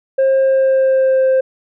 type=tone with pitch glide; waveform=sine; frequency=534 to 524.8 Hz; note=C5 to C5; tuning=+35 to +5 cents; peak=-7 dBFS; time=0.18-1.41 s; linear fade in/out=10 ms; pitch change=-30 cents; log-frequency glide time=0.4-1.27 s; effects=tanh soft clip ceiling -9 dBFS